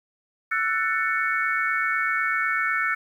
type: chord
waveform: sine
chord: F# minor seventh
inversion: third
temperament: just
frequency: 1332 / 1480 / 1776 / 2220 Hz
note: E6 / F#6 / A6 / C#7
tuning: +18 / 0 / +16 / +2 cents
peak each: -27 dBFS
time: 0.51-2.95 s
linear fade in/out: 10 ms
effects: 9-bit